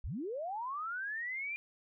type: linear sweep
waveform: sine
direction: up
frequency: 34.65 to 2411 Hz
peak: -36 dBFS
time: 0.04-1.56 s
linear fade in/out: 0 ms
effects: none